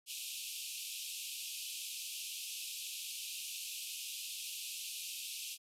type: band-pass noise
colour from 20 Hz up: pink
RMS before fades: -44 dBFS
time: 0.06-5.58 s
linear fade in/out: 50 ms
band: 2500 to 14000 Hz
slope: 96 dB/octave
effects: none